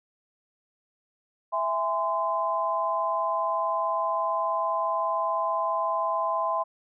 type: chord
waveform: sine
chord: E augmented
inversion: none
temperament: just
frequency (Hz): 659.3 / 824.1 / 1030.1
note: E5 / G#5 / B#5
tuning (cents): 0 / -14 / -27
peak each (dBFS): -29 / -32 / -26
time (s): 1.52-6.64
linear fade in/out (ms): 20
effects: none